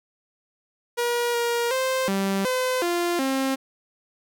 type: tone with pitch steps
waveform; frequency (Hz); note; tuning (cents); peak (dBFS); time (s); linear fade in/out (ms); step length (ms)
sawtooth; 478.2 / 472.7 / 522 / 195.2 / 510 / 347.3 / 267.3; A#4 / A#4 / C5 / G3 / C5 / F4 / C4; +44 / +24 / -4 / -7 / -44 / -10 / +37; -18; 0.97-3.56; 20; 370
effects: none